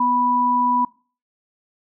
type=tone pair together; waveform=sine; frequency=246.2 / 985 Hz; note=B3 / B5; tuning=-5 / -5 cents; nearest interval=2 octaves; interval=2400 cents; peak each=-24 / -16 dBFS; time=0-0.85 s; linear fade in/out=5 ms; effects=noise-tail reverb RT60 0.4 s tail -22 dB re dry